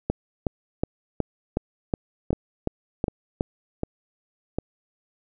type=two click trains; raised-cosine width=2 ms; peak=-9 / -12 dBFS; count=10 / 4; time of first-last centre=0.1-3.409 / 2.33-4.586 s; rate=2.72 / 1.33 Hz; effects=none